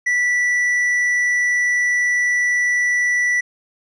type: tone with tanh clipping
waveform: triangle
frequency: 1962 Hz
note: B6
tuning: 12 cents flat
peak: -16 dBFS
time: 0.06-3.41 s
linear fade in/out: 10 ms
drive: 9 dB
effects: none